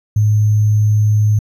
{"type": "tone with sample-and-hold", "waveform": "sine", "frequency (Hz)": 106.2, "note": "G#2", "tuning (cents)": 39, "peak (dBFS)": -9, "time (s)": [0.16, 1.39], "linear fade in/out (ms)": 5, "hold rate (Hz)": 6300, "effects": ["resampled to 32000 Hz"]}